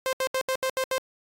sawtooth tone bursts, 523.3 Hz, C5, in tune, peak -20 dBFS, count 7, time 0.06-0.981 s, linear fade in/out 0 ms, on 69 ms, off 73 ms, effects AAC 48 kbps

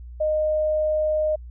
sine tone, 616 Hz, D#5, 17 cents flat, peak -19 dBFS, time 0.2-1.36 s, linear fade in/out 10 ms, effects added 60 Hz sine -36 dBFS peak until 1.5 s

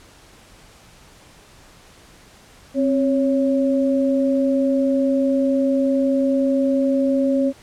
sine tone pair together, 265.7 / 554.4 Hz, C4 / C#5, +27 / 0 cents, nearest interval octave + minor second, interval 1273 cents, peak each -17 / -20 dBFS, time 2.74-7.53 s, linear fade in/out 50 ms, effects pink hiss -48 dBFS RMS until 7.62 s + low-pass 10000 Hz 12 dB/octave

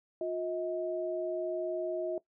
sine tone pair together, 356.9 / 635.9 Hz, F4 / D#5, +38 / +38 cents, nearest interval minor seventh, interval 1000 cents, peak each -34 / -34 dBFS, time 0.21-2.18 s, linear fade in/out 2 ms, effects noise-tail reverb RT60 0.1 s tail -18 dB re dry

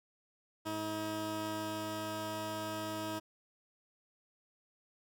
15% pulse tone pair together, 106.39 / 318.8 Hz, G#2 / D#4, +42 / +42 cents, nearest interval octave + perfect fifth, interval 1900 cents, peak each -38 / -31 dBFS, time 0.65-3.2 s, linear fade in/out 20 ms, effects none

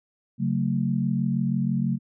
sine chord, F# minor, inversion second, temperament equal with one note detuned, 138.59 / 185 / 224.5 Hz, C#3 / F#3 / A3, 0 / 0 / +35 cents, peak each -26 dBFS, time 0.38-1.99 s, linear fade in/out 50 ms, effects none

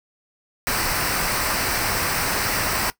pink noise with comb filter, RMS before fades -23 dBFS, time 0.67-2.9 s, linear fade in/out 0 ms, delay 0.29 ms, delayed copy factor -0.55, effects noise-tail reverb RT60 0.1 s tail -18 dB re dry

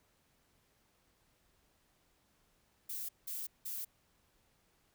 violet noise bursts, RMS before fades -41 dBFS, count 3, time 2.89-3.85 s, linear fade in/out 10 ms, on 200 ms, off 180 ms, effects pink hiss -73 dBFS RMS until 4.94 s

